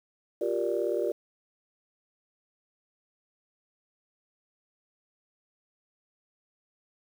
sine chord, G minor seventh, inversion third, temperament just, 352.8 / 392 / 470.4 / 588 Hz, F4 / G4 / Bb4 / D5, +18 / 0 / +16 / +2 cents, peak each -31 dBFS, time 0.41-1.12 s, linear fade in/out 5 ms, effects tanh soft clip ceiling -15 dBFS + 9-bit

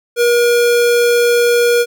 square tone, 477.7 Hz, A#4, 42 cents sharp, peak -10 dBFS, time 0.16-1.86 s, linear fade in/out 50 ms, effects none

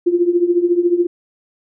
sine tone with tremolo, 349.2 Hz, F4, in tune, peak -8 dBFS, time 0.06-1.07 s, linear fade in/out 10 ms, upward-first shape triangle, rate 14 Hz, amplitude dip 85%, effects none

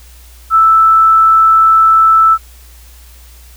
sine tone, 1318.5 Hz, E6, in tune, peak -4 dBFS, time 0.5-2.38 s, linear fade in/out 50 ms, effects added 60 Hz sine -36 dBFS peak until 3.56 s + white hiss -43 dBFS RMS until 3.56 s

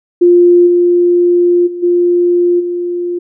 sine tone with level steps, 351 Hz, F4, 9 cents sharp, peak -3 / -6 / -19 / -7 / -14 dBFS, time 0.21-3.19 s, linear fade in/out 10 ms, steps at 0.66 / 1.66 / 1.82 / 2.59 s, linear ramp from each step 20 ms, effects none

